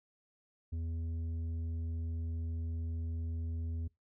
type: tone with tanh clipping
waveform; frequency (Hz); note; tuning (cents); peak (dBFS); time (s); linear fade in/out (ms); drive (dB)
sine; 82.41; E2; 0; -36; 0.72-3.88; 10; 7
effects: noise-tail reverb RT60 0.2 s tail -24 dB re dry